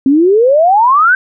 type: exponential sweep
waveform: sine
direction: up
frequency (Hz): 260.5 to 1568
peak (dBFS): -5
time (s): 0.06-1.15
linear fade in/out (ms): 2
effects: none